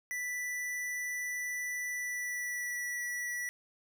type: tone with pitch glide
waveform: square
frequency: 1975.5 to 1949.4 Hz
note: B6 to B6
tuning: 0 to -23 cents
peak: -35 dBFS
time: 0.11-3.49 s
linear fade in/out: 0 ms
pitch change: -23 cents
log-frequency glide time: 1.9-2.87 s
effects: none